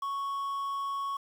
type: tone with quantisation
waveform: triangle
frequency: 1108.7 Hz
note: C#6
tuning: in tune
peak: -29 dBFS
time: 0.02-1.17 s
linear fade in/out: 5 ms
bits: 9
effects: none